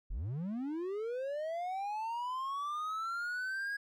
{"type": "linear sweep", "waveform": "triangle", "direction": "up", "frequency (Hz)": [30.87, 1657], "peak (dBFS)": -33, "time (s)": [0.1, 3.77], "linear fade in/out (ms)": 10, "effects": []}